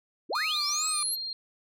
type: linear sweep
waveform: sine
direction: up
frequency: 215.2 to 11680 Hz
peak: -28 dBFS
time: 0.29-1.16 s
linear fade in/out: 20 ms
type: tone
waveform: sine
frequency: 4207 Hz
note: C8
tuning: 9 cents sharp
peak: -32 dBFS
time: 0.33-1.33 s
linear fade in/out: 2 ms
type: tone with vibrato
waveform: sawtooth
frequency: 1214 Hz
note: D#6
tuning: 43 cents flat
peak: -30 dBFS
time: 0.35-1.03 s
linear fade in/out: 2 ms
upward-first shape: triangle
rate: 2.4 Hz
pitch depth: 81 cents each way
effects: none